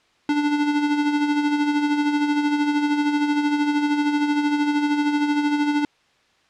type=tone with tremolo; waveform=square; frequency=293.7 Hz; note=D4; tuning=in tune; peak=-17 dBFS; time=0.29-5.85 s; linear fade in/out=2 ms; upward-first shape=sine; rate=13 Hz; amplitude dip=50%; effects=white hiss -60 dBFS RMS until 6.49 s + low-pass 4000 Hz 12 dB/octave